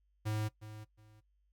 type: tone with echo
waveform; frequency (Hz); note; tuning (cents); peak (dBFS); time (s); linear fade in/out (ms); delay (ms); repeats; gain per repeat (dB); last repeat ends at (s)
square; 107.5; A2; -40; -34; 0.25-0.49; 20; 360; 2; -13; 1.21
effects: noise-tail reverb RT60 0.1 s tail -17 dB re dry + added 50 Hz sine -70 dBFS peak until 1.52 s